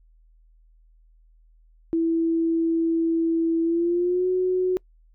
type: tone with pitch glide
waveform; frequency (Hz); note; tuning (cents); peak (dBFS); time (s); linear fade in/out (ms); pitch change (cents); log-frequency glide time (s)
sine; 329.6 to 367.8; E4 to F#4; 0 to -10; -19; 1.93-4.77; 0; +190; 3.62-4.28
effects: noise-tail reverb RT60 0.1 s tail -26 dB re dry + added 40 Hz sine -53 dBFS peak until 5.14 s